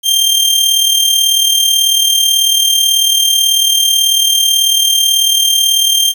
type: tone with amplitude modulation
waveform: sawtooth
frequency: 3176 Hz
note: G7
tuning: 22 cents sharp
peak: -3 dBFS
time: 0.03-6.14 s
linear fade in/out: 50 ms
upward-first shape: sine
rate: 38.2 Hz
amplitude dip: 50%
effects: 7-bit